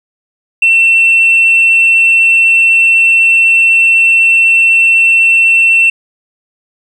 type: tone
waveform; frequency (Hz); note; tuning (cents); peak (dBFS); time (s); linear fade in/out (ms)
sine; 2696; E7; +38; -3; 0.62-5.9; 5
effects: tanh soft clip ceiling -1 dBFS + 7-bit